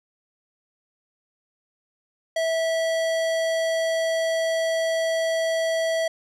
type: tone with hard clipping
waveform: sine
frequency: 653 Hz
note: E5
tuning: 17 cents flat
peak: -23 dBFS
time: 2.36-6.08 s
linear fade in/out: 5 ms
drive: 18 dB
effects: none